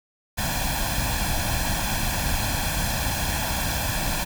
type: noise with comb filter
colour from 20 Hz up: pink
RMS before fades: -25 dBFS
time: 0.37-4.25 s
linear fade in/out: 20 ms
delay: 1.2 ms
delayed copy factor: +0.75
effects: none